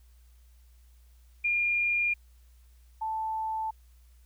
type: tone pair in turn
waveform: sine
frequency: 2411 / 879.9 Hz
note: D7 / A5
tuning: +45 / 0 cents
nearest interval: octave + perfect fourth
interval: 1745 cents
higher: first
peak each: -24 / -29 dBFS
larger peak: first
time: 1.44-2.14 / 3.01-3.71 s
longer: neither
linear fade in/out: 10 ms
effects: added 60 Hz sine -54 dBFS peak until 4.25 s + white hiss -69 dBFS RMS until 4.25 s